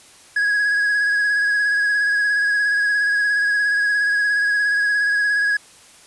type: tone with vibrato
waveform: triangle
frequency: 1661.2 Hz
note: G#6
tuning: in tune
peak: -14 dBFS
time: 0.36-5.57 s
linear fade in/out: 5 ms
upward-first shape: sine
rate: 17 Hz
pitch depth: 26 cents each way
effects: white hiss -47 dBFS RMS until 6.06 s + resampled to 24000 Hz